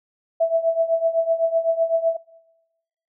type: tone with tremolo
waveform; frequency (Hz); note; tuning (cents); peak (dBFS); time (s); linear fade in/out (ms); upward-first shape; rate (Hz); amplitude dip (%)
sine; 659.3; E5; 0; -13; 0.4-2.17; 10; triangle; 7.9; 80
effects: noise-tail reverb RT60 1.0 s tail -23 dB re dry